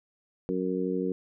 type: harmonic tone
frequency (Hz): 92.5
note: F#2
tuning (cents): 0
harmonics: 2 / 3 / 4 / 5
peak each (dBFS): -32 / -32 / -32 / -32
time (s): 0.49-1.12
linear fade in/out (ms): 0
effects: none